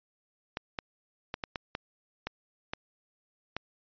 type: clicks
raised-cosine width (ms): 0.3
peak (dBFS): -17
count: 9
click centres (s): 0.571 / 0.788 / 1.341 / 1.438 / 1.558 / 1.751 / 2.27 / 2.735 / 3.566
effects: resampled to 11025 Hz